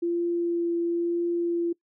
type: tone with vibrato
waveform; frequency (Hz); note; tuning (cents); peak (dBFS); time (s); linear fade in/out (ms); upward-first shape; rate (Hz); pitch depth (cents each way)
sine; 342.4; F4; -34; -23; 0.02-1.73; 10; triangle; 1; 11
effects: noise-tail reverb RT60 0.1 s tail -23 dB re dry